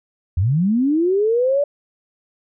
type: linear sweep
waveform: sine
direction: up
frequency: 78.6 to 585 Hz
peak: -14 dBFS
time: 0.37-1.64 s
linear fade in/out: 5 ms
effects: none